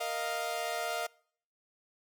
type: chord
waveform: sawtooth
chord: Bb suspended fourth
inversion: none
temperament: equal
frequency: 466.2 / 622.3 / 698.5 Hz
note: Bb4 / Eb5 / F5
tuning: 0 / 0 / 0 cents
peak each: -37 / -34 / -31 dBFS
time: 0-1.07 s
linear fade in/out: 10 ms
effects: noise-tail reverb RT60 0.6 s tail -25 dB re dry